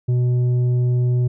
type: tone with tanh clipping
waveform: sine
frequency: 123.6 Hz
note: B2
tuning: 2 cents sharp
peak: -16 dBFS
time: 0.08-1.28 s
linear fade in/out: 10 ms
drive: 6 dB
effects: none